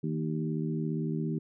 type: harmonic tone with a mistuned harmonic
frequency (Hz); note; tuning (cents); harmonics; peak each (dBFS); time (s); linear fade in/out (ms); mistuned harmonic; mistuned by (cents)
77.78; D#2; 0; 2 / 3 / 4 / 5; -31 / -35 / -37 / -39; 0.03-1.39; 10; 2; +39
effects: none